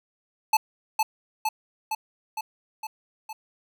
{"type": "tone with echo", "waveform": "square", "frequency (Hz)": 870, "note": "A5", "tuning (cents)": -20, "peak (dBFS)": -17, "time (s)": [0.53, 0.57], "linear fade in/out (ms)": 5, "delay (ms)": 460, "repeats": 6, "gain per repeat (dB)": -3, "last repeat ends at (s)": 3.33, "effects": []}